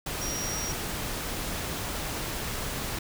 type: tone in noise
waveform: sine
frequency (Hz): 5670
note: F8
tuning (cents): +25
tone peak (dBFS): -33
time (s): 0.21-0.72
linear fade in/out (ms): 5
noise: pink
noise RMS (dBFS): -33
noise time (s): 0.06-2.99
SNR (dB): -3
effects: none